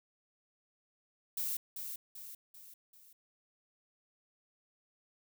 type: noise with echo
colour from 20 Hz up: violet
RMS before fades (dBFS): -36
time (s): 1.37-1.57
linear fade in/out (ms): 5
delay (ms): 390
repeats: 4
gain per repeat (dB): -6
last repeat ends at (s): 3.13
effects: none